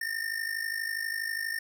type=tone with amplitude modulation; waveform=square; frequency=1815 Hz; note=A#6; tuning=47 cents flat; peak=-28 dBFS; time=0.01-1.59 s; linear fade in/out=5 ms; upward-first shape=sine; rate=52.3 Hz; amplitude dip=75%; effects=none